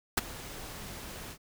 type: noise with ADSR envelope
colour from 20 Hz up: pink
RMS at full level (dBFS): -23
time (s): 0.17-1.38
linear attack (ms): 8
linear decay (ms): 18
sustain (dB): -20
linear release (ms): 72
effects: none